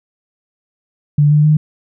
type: tone with pitch steps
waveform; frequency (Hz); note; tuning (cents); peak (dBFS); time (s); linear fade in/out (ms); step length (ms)
sine; 146.83 / 149.74 / 152.71; D3 / D3 / D#3; 0 / +34 / -32; -7; 1.18-1.57; 5; 130
effects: none